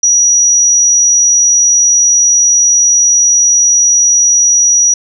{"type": "tone", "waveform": "sine", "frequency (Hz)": 5810, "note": "F#8", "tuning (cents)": -32, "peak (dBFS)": -5, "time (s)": [0.03, 4.94], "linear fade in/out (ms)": 5, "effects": []}